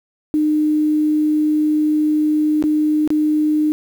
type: tone with dropouts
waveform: sine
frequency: 304.5 Hz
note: D#4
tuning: 37 cents flat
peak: -13 dBFS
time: 0.34-3.72 s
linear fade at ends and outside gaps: 0 ms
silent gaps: 2.625-2.639 / 3.076-3.104 s
effects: 7-bit